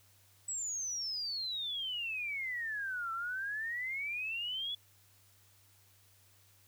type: exponential two-way sweep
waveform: sine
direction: down then up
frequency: 7902 to 1327 to 3440 Hz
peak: -35 dBFS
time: 0.48-4.75 s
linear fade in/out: 5 ms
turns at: 3.12 s
effects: added 98 Hz sine -67 dBFS peak until 6.67 s + white hiss -66 dBFS RMS until 6.67 s